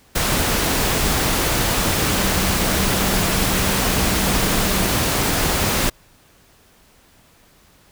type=tone in noise; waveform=sine; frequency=190.9 Hz; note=G3; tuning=46 cents flat; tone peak=-26 dBFS; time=2.11-4.9 s; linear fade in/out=10 ms; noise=pink; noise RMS=-19 dBFS; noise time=0.15-5.9 s; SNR=-10 dB; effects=pink hiss -53 dBFS RMS until 7.91 s